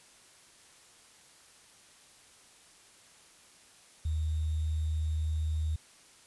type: tone with sample-and-hold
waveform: sine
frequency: 78.3 Hz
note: D#2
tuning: 11 cents sharp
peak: -28 dBFS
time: 4.05-5.76 s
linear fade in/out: 5 ms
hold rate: 3675 Hz
effects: white hiss -58 dBFS RMS until 6.26 s + resampled to 24000 Hz